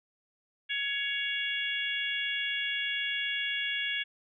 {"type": "harmonic tone", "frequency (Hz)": 559, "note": "C#5", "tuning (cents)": 14, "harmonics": [3, 4, 5, 6], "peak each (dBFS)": [-35, -35, -35, -35], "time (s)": [0.69, 4.04], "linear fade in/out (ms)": 20, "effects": []}